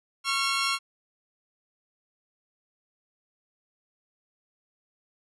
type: tone cluster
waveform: 15% pulse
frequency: 1097 / 1370 / 2791 Hz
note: C#6 / F6 / F7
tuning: -18 / -34 / -2 cents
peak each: -21 / -21 / -30 dBFS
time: 0.24-0.79 s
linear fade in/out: 50 ms
effects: resampled to 24000 Hz